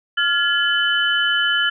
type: tone cluster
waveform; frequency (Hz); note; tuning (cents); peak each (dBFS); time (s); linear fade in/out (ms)
sine; 1398 / 1698 / 3019; F6 / G#6 / F#7; +1 / +38 / +34; -20; 0.17-1.7; 10
effects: none